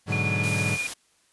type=chord; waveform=40% pulse; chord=G# half-diminished seventh; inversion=none; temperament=equal; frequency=103.83 / 123.47 / 146.83 / 185 Hz; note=G#2 / B2 / D3 / F#3; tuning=0 / 0 / 0 / 0 cents; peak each=-27 / -33 / -30 / -31 dBFS; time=0.06-0.78 s; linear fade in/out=50 ms
type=tone with tremolo; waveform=sine; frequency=2431 Hz; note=D#7; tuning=41 cents flat; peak=-24 dBFS; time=0.12-0.87 s; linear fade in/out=5 ms; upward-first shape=sine; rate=15 Hz; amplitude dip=50%
type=noise; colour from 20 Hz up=white; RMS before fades=-34 dBFS; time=0.43-0.94 s; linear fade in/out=10 ms
effects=white hiss -64 dBFS RMS until 1.32 s + resampled to 24000 Hz